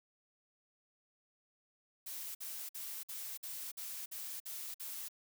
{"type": "noise bursts", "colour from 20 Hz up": "blue", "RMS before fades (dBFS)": -44, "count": 9, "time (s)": [2.06, 5.086], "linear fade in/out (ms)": 10, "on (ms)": 290, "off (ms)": 52, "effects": []}